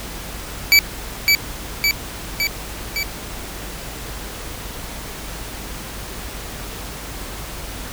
25% pulse tone with echo, 2300 Hz, D7, 37 cents flat, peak -4 dBFS, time 0.72-0.79 s, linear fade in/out 0 ms, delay 560 ms, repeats 4, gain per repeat -3 dB, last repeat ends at 3.03 s, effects added 50 Hz sine -35 dBFS peak until 7.92 s + pink hiss -32 dBFS RMS until 7.92 s

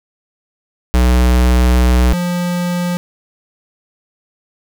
square tone pair in turn, 61.74 / 176.5 Hz, B1 / F3, 0 / +19 cents, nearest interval octave + tritone, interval 1819 cents, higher second, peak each -9 / -16 dBFS, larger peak first, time 0.94-2.13 / 2.13-2.97 s, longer first, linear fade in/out 0 ms, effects none

